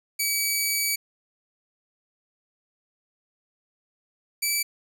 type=tone pair in turn; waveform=10% pulse; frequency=2282 / 2310 Hz; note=C#7 / D7; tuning=+50 / -29 cents; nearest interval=unison; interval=21 cents; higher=second; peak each=-14 dBFS; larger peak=neither; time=0.19-0.96 / 4.42-4.63 s; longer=first; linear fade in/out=10 ms; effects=none